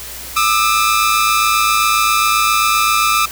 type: tone pair together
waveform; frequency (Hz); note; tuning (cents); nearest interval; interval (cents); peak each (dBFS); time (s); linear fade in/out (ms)
sawtooth; 1198 / 1305.5; D6 / E6; +34 / -17; minor second; 149; -11; 0.36-3.26; 10
effects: added 60 Hz sine -38 dBFS peak until 3.31 s + white hiss -30 dBFS RMS until 3.31 s